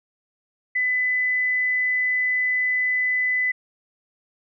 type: tone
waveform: sine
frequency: 2004 Hz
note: B6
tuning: 25 cents sharp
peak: -19 dBFS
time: 0.75-3.52 s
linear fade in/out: 10 ms
effects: none